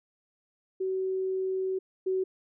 sine tone pair in turn, 377.8 / 376.2 Hz, F#4 / F#4, +36 / +29 cents, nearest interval unison, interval 7 cents, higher first, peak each -27 / -25 dBFS, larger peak second, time 0.8-1.79 / 2.06-2.24 s, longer first, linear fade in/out 10 ms, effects none

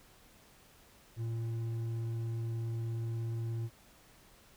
sine tone with hard clipping, 114.6 Hz, A#2, 29 cents flat, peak -35 dBFS, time 1.16-3.7 s, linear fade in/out 50 ms, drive 5 dB, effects pink hiss -61 dBFS RMS until 4.56 s

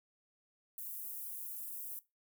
pink high-pass noise, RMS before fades -44 dBFS, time 0.78-1.99 s, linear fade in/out 0 ms, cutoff 12000 Hz, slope 24 dB/octave, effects noise-tail reverb RT60 0.2 s tail -17 dB re dry

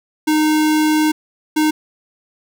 square tone bursts at uneven times, 308 Hz, D#4, 17 cents flat, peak -13 dBFS, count 2, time 0.27-1.12 / 1.56-1.71 s, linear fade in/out 10 ms, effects none

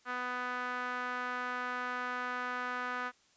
sawtooth tone with band-pass filter, 248.6 Hz, B3, 12 cents sharp, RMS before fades -37 dBFS, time 0.05-3.12 s, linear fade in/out 50 ms, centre 1400 Hz, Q 2.8, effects white hiss -67 dBFS RMS until 3.36 s + resampled to 16000 Hz

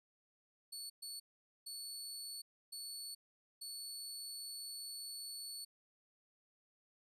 25% pulse tone bursts at uneven times, 4435 Hz, C#8, in tune, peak -40 dBFS, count 5, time 0.72-0.9 / 1.02-1.2 / 1.66-2.42 / 2.72-3.15 / 3.61-5.65 s, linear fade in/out 10 ms, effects none

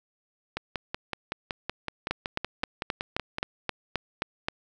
two click trains, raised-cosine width 0.3 ms, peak -11 / -14 dBFS, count 10 / 16, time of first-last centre 2.11-4.485 / 0.57-3.384 s, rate 3.79 / 5.33 Hz, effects none

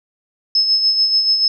sine tone with tremolo, 5200 Hz, E8, 24 cents flat, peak -10 dBFS, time 0.55-1.48 s, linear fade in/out 2 ms, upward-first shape sine, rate 6.9 Hz, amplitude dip 50%, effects none

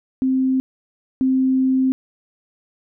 sine tone pair in turn, 261.6 / 261.6 Hz, C4 / C4, 0 / 0 cents, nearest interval unison, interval 0 cents, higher neither, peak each -15 / -14 dBFS, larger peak second, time 0.22-0.6 / 1.21-1.92 s, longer second, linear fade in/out 0 ms, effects none

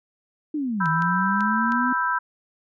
sine linear two-way sweep, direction down then up, 312.7 to 155.56 to 254.7 Hz, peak -23 dBFS, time 0.54-1.93 s, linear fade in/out 5 ms, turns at 0.88 s
sine chord, E minor, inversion second, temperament equal, 987.8 / 1318.5 / 1568 Hz, B5 / E6 / G6, 0 / 0 / 0 cents, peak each -24 / -26 / -25 dBFS, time 0.8-2.19 s, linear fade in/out 10 ms
clicks, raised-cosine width 0.2 ms, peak -21 dBFS, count 4, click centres 0.858 / 1.022 / 1.407 / 1.721 s
effects none

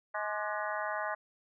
harmonic tone with a mistuned harmonic, 210.7 Hz, G#3, 25 cents sharp, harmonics 3 / 4 / 5 / 6 / 7 / 8 / 9, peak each -38 / -39 / -40 / -41 / -41 / -42 / -43 dBFS, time 0.14-1.15 s, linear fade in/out 10 ms, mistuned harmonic 6, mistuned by -98 cents, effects none

